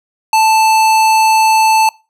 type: tone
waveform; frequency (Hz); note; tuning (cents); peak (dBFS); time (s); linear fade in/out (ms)
square; 880; A5; 0; -8; 0.33-1.89; 2
effects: noise-tail reverb RT60 0.3 s tail -24 dB re dry + low-pass 12000 Hz 12 dB/octave